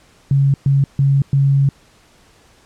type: tone bursts at uneven times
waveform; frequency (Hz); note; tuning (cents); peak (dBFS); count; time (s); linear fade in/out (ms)
sine; 138.4; C#3; -2; -10; 4; 0.31-0.54 / 0.66-0.84 / 0.99-1.22 / 1.33-1.69; 2
effects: pink hiss -51 dBFS RMS until 2.65 s + low-pass 9000 Hz 12 dB/octave